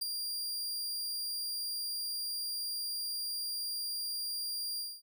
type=tone with ADSR envelope; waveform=sawtooth; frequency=4779 Hz; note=D8; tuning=29 cents sharp; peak=-27 dBFS; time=0.01-5.02 s; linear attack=12 ms; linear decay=10 ms; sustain=-5 dB; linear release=230 ms; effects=none